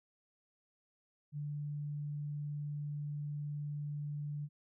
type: tone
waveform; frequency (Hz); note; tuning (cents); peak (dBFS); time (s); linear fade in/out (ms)
sine; 146.83; D3; 0; -37; 1.32-4.49; 50
effects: none